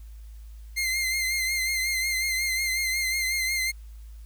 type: tone with vibrato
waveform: sawtooth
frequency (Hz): 2093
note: C7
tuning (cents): 0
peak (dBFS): -21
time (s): 0.76-3.72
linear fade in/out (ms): 20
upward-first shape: triangle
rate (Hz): 5.5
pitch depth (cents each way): 47
effects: added 54 Hz sine -40 dBFS peak until 4.25 s + white hiss -62 dBFS RMS until 4.25 s